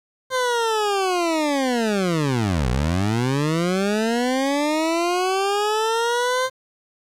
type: linear two-way sweep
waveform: 20% pulse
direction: down then up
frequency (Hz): 523 to 58.27 to 523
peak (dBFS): -14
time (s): 0.3-6.5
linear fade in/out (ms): 50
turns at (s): 2.69
effects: low-pass 9000 Hz 12 dB/octave + 8-bit